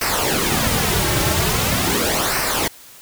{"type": "noise with flanger", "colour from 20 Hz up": "pink", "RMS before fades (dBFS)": -19, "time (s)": [0.01, 2.68], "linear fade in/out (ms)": 5, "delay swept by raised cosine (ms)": [0.28, 4.18], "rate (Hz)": 0.42, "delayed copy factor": -0.65, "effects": ["white hiss -43 dBFS RMS until 3.01 s"]}